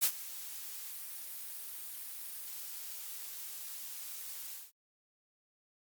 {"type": "noise with ADSR envelope", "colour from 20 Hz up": "blue", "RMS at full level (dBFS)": -26, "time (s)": [0.01, 4.72], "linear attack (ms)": 31, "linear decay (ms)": 68, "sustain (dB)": -18, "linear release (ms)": 180, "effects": ["Opus 48 kbps"]}